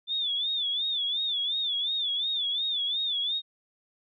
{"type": "tone with vibrato", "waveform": "sine", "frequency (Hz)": 3520, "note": "A7", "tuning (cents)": 0, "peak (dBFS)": -26, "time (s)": [0.07, 3.42], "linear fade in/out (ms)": 50, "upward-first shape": "sine", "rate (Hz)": 2.8, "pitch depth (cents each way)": 110, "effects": []}